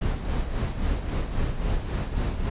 brown noise with tremolo, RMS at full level -24 dBFS, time 0.01-2.5 s, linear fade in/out 10 ms, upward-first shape sine, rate 3.7 Hz, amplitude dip 55%, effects resampled to 8000 Hz

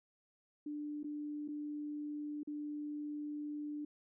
sine tone with dropouts, 296.3 Hz, D4, 15 cents sharp, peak -39 dBFS, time 0.66-3.85 s, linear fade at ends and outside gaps 5 ms, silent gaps 1.032-1.042 / 1.479-1.485 / 2.433-2.473 s, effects none

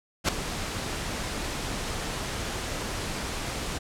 pink noise with ADSR envelope, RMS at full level -20 dBFS, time 0.24-3.79 s, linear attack 46 ms, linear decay 3 ms, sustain -12 dB, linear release 17 ms, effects low-pass 9000 Hz 12 dB/octave

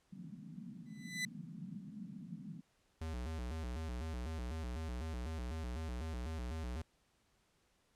white band-pass noise, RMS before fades -49 dBFS, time 0.12-2.61 s, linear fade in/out 5 ms, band 150 to 230 Hz, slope 48 dB/octave
sawtooth tone with exponential growth, 2000 Hz, B6, 21 cents sharp, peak -30 dBFS, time 0.86-1.25 s, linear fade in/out 2 ms, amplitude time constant 84 ms
square tone with vibrato, 69.9 Hz, C#2, 15 cents sharp, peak -40 dBFS, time 3.01-6.82 s, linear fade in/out 5 ms, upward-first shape square, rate 4 Hz, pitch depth 240 cents each way
effects pink hiss -75 dBFS RMS until 7.95 s + low-pass 10000 Hz 12 dB/octave

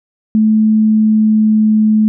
sine tone with pitch glide, 217.1 to 215.7 Hz, A3 to A3, -23 to -34 cents, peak -7 dBFS, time 0.35-2.08 s, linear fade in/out 0 ms, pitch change -11 cents, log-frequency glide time 0.7-1.76 s, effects none

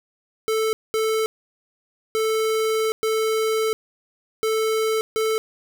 square tone bursts at uneven times, 440 Hz, A4, in tune, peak -20 dBFS, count 6, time 0.48-0.73 / 0.94-1.26 / 2.15-2.92 / 3.03-3.73 / 4.43-5.01 / 5.16-5.38 s, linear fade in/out 0 ms, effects none

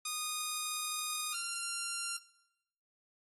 5% pulse tone pair in turn, 1233 / 1384 Hz, D#6 / F6, -16 / -16 cents, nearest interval major second, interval 200 cents, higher second, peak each -23 dBFS, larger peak neither, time 0.05-1.34 / 1.34-2.17 s, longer first, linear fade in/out 5 ms, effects noise-tail reverb RT60 0.8 s tail -18 dB re dry + AAC 32 kbps

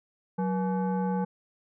sine tone with frequency modulation, 185 Hz, F#3, in tune, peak -25 dBFS, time 0.38-1.25 s, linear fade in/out 10 ms, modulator 666 Hz, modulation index 0.82, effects none

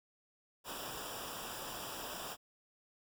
pink noise with comb filter, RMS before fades -44 dBFS, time 0.64-2.37 s, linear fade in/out 50 ms, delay 0.47 ms, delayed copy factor -0.8, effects none

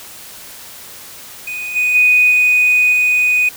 triangle tone with level steps, 2486 Hz, D#7, 2 cents flat, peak -20 / -10 / -4 / -6 / -8 dBFS, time 1.47-3.49 s, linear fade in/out 5 ms, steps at 1.75 / 1.94 / 2.3 / 2.92 s, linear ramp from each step 20 ms, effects tanh soft clip ceiling -5 dBFS + white hiss -35 dBFS RMS until 3.56 s

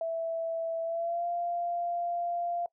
sine tone with pitch glide, 659.3 to 693.7 Hz, E5 to F5, 0 to -12 cents, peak -29 dBFS, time 0.01-2.66 s, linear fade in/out 2 ms, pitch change +88 cents, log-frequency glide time 0.83-1.26 s, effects noise-tail reverb RT60 0.1 s tail -21 dB re dry

